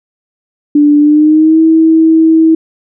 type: tone with pitch glide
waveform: sine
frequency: 293.7 to 322.1 Hz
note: D4 to E4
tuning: 0 to -40 cents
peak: -3 dBFS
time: 0.75-2.55 s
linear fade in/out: 5 ms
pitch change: +160 cents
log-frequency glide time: 0.99-1.6 s
effects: none